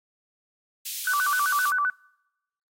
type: high-pass noise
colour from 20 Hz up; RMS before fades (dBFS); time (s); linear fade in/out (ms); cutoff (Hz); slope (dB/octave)
white; -33; 0.85-1.71; 10; 2600; 24
type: tone with vibrato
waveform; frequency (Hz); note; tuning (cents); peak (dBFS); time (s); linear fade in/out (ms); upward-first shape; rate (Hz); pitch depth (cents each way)
sine; 1318.5; E6; 0; -21; 1.07-1.9; 2; square; 7.7; 220
effects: noise-tail reverb RT60 0.9 s tail -26 dB re dry + AAC 48 kbps